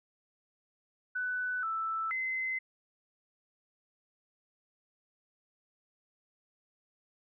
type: tone with pitch steps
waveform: sine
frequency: 1495 / 1321 / 2054 Hz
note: F#6 / E6 / C7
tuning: +17 / +3 / -33 cents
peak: -31 dBFS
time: 1.15-2.59 s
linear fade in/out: 10 ms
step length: 480 ms
effects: none